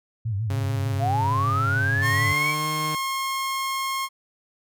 sine tone with vibrato, 105.3 Hz, G#2, 24 cents sharp, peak -23 dBFS, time 0.25-2.33 s, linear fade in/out 10 ms, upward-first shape sine, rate 6.7 Hz, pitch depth 150 cents each way
sawtooth tone with pitch glide, 136.6 to 154.22 Hz, C#3 to D#3, -25 to -15 cents, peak -25 dBFS, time 0.5-2.95 s, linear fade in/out 0 ms, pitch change +210 cents, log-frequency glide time 1.93-2.67 s
sine linear sweep, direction up, 655 to 2314 Hz, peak -22 dBFS, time 0.99-2.55 s, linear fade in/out 50 ms
sawtooth tone, 1075 Hz, C6, 47 cents sharp, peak -21 dBFS, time 2.01-4.09 s, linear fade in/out 50 ms
effects none

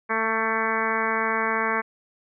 harmonic tone with a mistuned harmonic, 223.1 Hz, A3, 24 cents sharp, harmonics 1 / 2 / 3 / 4 / 5 / 6 / 7 / 8 / 9 / 10, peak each -33 / -30 / -34 / -30 / -28 / -32 / -30 / -31 / -32 / -33 dBFS, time 0.09-1.82 s, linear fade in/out 20 ms, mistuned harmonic 8, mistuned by -22 cents, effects none

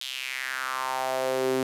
sawtooth tone with high-pass filter sweep, 130.81 Hz, C3, in tune, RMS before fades -29 dBFS, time 0.01-1.63 s, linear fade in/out 2 ms, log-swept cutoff 3500 to 310 Hz, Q 3.7, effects resampled to 32000 Hz + 8-bit

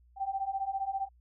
sine beating tone pair, 770 / 785 Hz, G5 / G5, -31 / +2 cents, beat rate 15 Hz, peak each -35 / -33 dBFS, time 0.16-1.09 s, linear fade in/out 50 ms, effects added 60 Hz sine -59 dBFS peak until 1.2 s

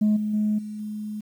sine tone with level steps, 211.9 Hz, G#3, 35 cents sharp, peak -15 / -23 / -19 / -31 / -29 dBFS, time 0.01-1.21 s, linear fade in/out 10 ms, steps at 0.16 / 0.33 / 0.58 / 0.79 s, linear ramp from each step 10 ms, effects tanh soft clip ceiling -15 dBFS + 9-bit

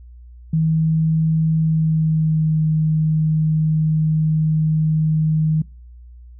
sine tone with pitch glide, 159.5 to 156.4 Hz, D#3 to D#3, +43 to +9 cents, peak -14 dBFS, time 0.53-5.62 s, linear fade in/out 5 ms, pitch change -34 cents, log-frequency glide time 1.58-2.61 s, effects noise-tail reverb RT60 0.4 s tail -25 dB re dry + added 60 Hz sine -38 dBFS peak until 6.39 s

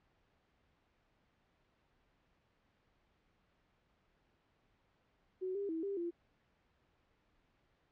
sine tone with pitch steps, 372.5 / 400.7 / 324.6 / 397.2 / 343 Hz, F#4 / G4 / E4 / G4 / F4, +12 / +38 / -27 / +23 / -31 cents, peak -36 dBFS, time 5.41-6.11 s, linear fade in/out 20 ms, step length 140 ms, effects pink hiss -75 dBFS RMS until 7.91 s + low-pass 3000 Hz 12 dB/octave

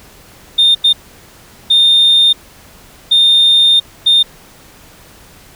sine tone bursts at uneven times, 3636 Hz, A#7, 44 cents flat, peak -4 dBFS, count 5, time 0.58-0.75 / 0.84-0.93 / 1.7-2.33 / 3.11-3.8 / 4.06-4.23 s, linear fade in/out 10 ms, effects tanh soft clip ceiling -3 dBFS + pink hiss -41 dBFS RMS until 5.55 s

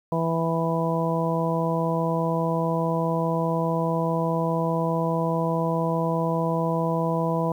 harmonic tone, 164.81 Hz, E3, in tune, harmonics 1 / 2 / 3 / 4 / 5 / 6, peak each -25 / -31 / -28 / -29 / -36 / -29 dBFS, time 0.12-7.52 s, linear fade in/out 2 ms, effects 9-bit

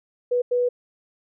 sine tone bursts at uneven times, 490.7 Hz, B4, 11 cents flat, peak -18 dBFS, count 2, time 0.31-0.42 / 0.51-0.69 s, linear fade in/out 10 ms, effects none

